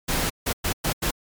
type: noise bursts at uneven times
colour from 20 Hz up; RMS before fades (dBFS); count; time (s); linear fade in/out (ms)
pink; -24; 5; 0.08-0.3 / 0.46-0.53 / 0.64-0.73 / 0.84-0.93 / 1.02-1.11; 10
effects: MP3 96 kbps